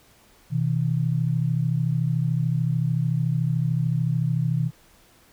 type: tone pair together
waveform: sine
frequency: 126.31 / 159.9 Hz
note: B2 / D#3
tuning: +39 / +48 cents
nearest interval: major third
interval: 409 cents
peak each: -23 / -23 dBFS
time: 0.5-4.71 s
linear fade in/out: 50 ms
effects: pink hiss -56 dBFS RMS until 5.32 s